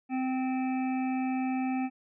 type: harmonic tone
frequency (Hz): 259.3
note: C4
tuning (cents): -15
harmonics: 1 / 3 / 5 / 7 / 9 / 10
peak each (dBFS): -28 / -35 / -49 / -50 / -45 / -46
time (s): 0.09-1.9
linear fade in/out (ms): 50
effects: none